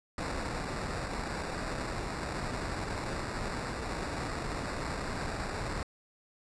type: noise with sample-and-hold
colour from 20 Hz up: pink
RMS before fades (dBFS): -36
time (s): 0.18-5.83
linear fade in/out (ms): 2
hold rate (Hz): 3150
effects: resampled to 22050 Hz